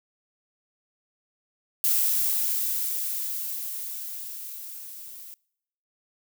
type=noise with level ramp; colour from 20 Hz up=violet; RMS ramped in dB=-22 to -43 dBFS; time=1.84-5.34 s; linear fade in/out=0 ms; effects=noise-tail reverb RT60 0.8 s tail -26 dB re dry